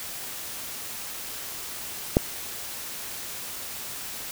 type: click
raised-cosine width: 2 ms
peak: -3 dBFS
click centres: 2.169 s
effects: white hiss -36 dBFS RMS until 4.31 s